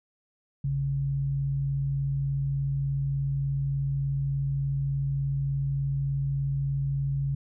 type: tone pair together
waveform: sine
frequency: 54.88 / 138.3 Hz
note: A1 / C#3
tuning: -4 / -4 cents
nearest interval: octave + major third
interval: 1600 cents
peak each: -37 / -25 dBFS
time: 0.64-7.35 s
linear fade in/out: 5 ms
effects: none